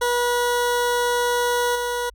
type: tone with level steps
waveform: 20% pulse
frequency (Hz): 484.6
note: B4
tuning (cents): -33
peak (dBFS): -14 / -18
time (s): 0.01-2.1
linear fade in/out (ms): 10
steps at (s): 1.75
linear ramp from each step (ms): 10
effects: added 50 Hz sine -46 dBFS peak until 2.14 s